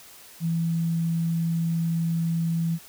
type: tone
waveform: sine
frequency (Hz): 165.9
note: E3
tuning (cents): +11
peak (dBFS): -22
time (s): 0.4-2.79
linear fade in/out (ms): 50
effects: white hiss -48 dBFS RMS until 2.88 s